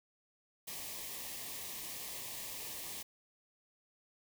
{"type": "band-stop noise", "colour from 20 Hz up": "white", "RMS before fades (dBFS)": -44, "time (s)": [0.67, 3.03], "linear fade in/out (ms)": 10, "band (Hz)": [1200, 1700], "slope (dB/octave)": 96, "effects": []}